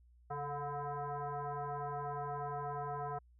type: tone with frequency modulation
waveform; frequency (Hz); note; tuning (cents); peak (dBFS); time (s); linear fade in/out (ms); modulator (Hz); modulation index
sine; 140.3; C#3; +21; -37; 0.3-3.19; 10; 289; 3.8
effects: added 60 Hz sine -61 dBFS peak until 3.39 s